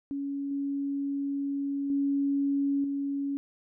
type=tone with level steps; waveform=sine; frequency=279.7 Hz; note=C#4; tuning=16 cents sharp; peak=-30 / -28 / -24 / -28 dBFS; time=0.11-3.37 s; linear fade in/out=0 ms; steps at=0.51 / 1.9 / 2.84 s; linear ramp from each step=2 ms; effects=none